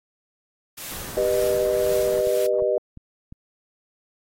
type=noise with tremolo; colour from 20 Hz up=white; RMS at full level=-34 dBFS; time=0.77-2.47 s; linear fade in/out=10 ms; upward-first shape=triangle; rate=1.9 Hz; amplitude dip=50%
type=low-pass noise; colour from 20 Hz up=pink; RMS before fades=-39 dBFS; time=0.91-2.21 s; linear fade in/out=5 ms; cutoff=2000 Hz; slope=96 dB/octave
type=chord; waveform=sine; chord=G augmented; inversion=none; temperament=just; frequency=392 / 490 / 612.5 Hz; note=G4 / B4 / D#5; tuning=0 / -14 / -27 cents; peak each=-24 / -23 / -22 dBFS; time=1.17-2.78 s; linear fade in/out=2 ms
type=click train; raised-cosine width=5 ms; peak=-28 dBFS; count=6; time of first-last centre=1.57-3.324 s; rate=2.85 Hz
effects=AAC 48 kbps